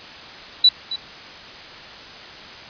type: tone with echo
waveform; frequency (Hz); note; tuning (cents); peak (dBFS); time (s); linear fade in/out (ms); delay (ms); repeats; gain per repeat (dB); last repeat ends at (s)
sine; 3951; B7; 0; -8; 0.64-0.69; 5; 270; 1; -15; 0.96
effects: white hiss -38 dBFS RMS until 2.69 s + resampled to 11025 Hz